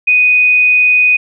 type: tone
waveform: sine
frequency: 2489 Hz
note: D#7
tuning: in tune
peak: -6 dBFS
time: 0.07-1.17 s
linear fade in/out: 10 ms
effects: none